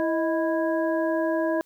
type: harmonic tone with a mistuned harmonic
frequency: 329.6 Hz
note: E4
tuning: in tune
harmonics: 1 / 2 / 3 / 5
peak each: -25 / -25 / -33 / -34 dBFS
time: 0-1.61 s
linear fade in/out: 0 ms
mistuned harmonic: 2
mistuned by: -74 cents
effects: white hiss -64 dBFS RMS until 1.65 s